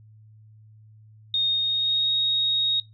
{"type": "tone with pitch glide", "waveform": "sine", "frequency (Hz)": [3701, 3750], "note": ["A#7", "A#7"], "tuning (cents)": [-13, 10], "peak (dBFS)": -20, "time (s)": [1.34, 2.8], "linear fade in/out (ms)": 2, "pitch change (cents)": 23, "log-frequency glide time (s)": [1.47, 2.09], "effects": ["noise-tail reverb RT60 0.2 s tail -20 dB re dry", "added 108 Hz sine -48 dBFS peak until 2.93 s"]}